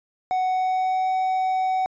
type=tone with pitch glide; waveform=triangle; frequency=743 to 751.2 Hz; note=F#5 to F#5; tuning=+7 to +26 cents; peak=-18 dBFS; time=0.31-1.86 s; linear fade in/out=0 ms; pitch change=+19 cents; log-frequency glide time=0.44-1.11 s; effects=resampled to 16000 Hz